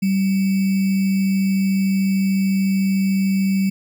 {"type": "tone with sample-and-hold", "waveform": "sine", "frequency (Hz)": 193.2, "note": "G3", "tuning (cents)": -25, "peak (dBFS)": -15, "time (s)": [0.02, 3.7], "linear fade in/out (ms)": 10, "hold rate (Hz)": 2450, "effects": []}